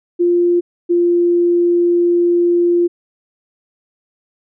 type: tone pair in turn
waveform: sine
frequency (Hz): 349.2 / 347.5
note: F4 / F4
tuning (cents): 0 / -9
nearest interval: unison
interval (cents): 9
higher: first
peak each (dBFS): -10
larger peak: neither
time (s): 0.19-0.61 / 0.89-2.88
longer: second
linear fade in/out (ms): 20
effects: none